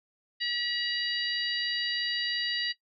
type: harmonic tone with a mistuned harmonic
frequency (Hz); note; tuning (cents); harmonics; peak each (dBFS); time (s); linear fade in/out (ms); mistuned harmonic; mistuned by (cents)
963; B5; -44; 2 / 3 / 4 / 5; -34 / -34 / -34 / -34; 0.4-2.73; 20; 5; -47
effects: noise-tail reverb RT60 0.1 s tail -17 dB re dry